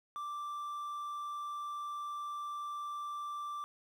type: tone with quantisation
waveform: triangle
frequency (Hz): 1174.7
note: D6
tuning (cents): 0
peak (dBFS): -36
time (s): 0.16-3.64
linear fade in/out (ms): 0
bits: 11
effects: none